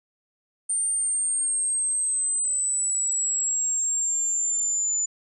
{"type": "exponential sweep", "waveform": "sine", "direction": "down", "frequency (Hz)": [8910, 7000], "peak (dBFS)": -22, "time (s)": [0.69, 5.06], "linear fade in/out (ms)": 10, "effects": []}